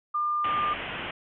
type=tone; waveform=sine; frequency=1200 Hz; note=D6; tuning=37 cents sharp; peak=-24 dBFS; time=0.14-0.74 s; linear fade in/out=10 ms
type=low-pass noise; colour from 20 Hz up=white; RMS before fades=-35 dBFS; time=0.44-1.11 s; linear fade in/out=5 ms; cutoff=3200 Hz; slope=96 dB/octave
effects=none